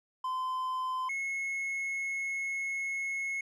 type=tone pair in turn; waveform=triangle; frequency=1028 / 2178 Hz; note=C6 / C#7; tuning=-31 / -31 cents; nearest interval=octave + minor second; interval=1300 cents; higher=second; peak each=-29 / -30 dBFS; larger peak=first; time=0.24-1.09 / 1.09-3.41 s; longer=second; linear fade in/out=5 ms; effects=resampled to 32000 Hz